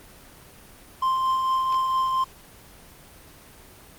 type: tone with tremolo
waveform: triangle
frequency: 1046.5 Hz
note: C6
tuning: in tune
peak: -17 dBFS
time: 1.02-2.24 s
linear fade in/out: 5 ms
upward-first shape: triangle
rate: 4.4 Hz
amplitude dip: 35%
type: clicks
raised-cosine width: 0.2 ms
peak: -21 dBFS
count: 2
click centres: 1.725 / 1.744 s
effects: pink hiss -48 dBFS RMS until 3.98 s + Opus 24 kbps